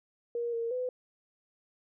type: tone with pitch steps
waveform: sine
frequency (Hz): 472.9 / 462.4 / 503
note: A#4 / A#4 / B4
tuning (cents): +25 / -14 / +32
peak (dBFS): -30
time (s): 0.35-0.89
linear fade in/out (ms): 2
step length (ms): 180
effects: none